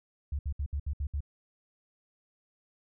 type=tone bursts; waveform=sine; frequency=71.4 Hz; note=D2; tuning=48 cents flat; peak=-29 dBFS; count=7; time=0.32-1.206 s; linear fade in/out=5 ms; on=70 ms; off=66 ms; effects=none